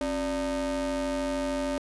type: ring-modulated tone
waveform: square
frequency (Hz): 158.2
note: D#3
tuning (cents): +29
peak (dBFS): -25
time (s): 0.01-1.78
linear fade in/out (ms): 0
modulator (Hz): 428
effects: resampled to 24000 Hz